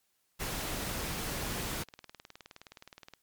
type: noise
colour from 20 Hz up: pink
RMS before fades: -36 dBFS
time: 0.39-1.84 s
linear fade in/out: 20 ms
type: click train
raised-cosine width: 0.2 ms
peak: -30 dBFS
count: 33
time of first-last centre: 1.47-3.137 s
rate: 19.2 Hz
effects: white hiss -75 dBFS RMS until 3.22 s + MP3 96 kbps